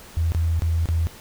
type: tone with dropouts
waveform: sine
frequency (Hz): 82.41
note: E2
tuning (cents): 0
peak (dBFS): -18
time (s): 0.17-1.07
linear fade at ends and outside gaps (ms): 0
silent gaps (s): 0.32-0.348 / 0.595-0.621 / 0.857-0.888
effects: pink hiss -44 dBFS RMS until 1.2 s